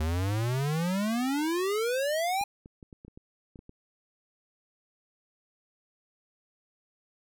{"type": "exponential sweep", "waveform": "square", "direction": "up", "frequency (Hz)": [75.6, 827], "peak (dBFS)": -27, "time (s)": [0, 2.44], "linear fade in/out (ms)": 5}
{"type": "clicks", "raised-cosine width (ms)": 3, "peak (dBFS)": -34, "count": 10, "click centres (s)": [2.412, 2.659, 2.828, 2.928, 3.049, 3.081, 3.175, 3.558, 3.591, 3.694]}
{"effects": []}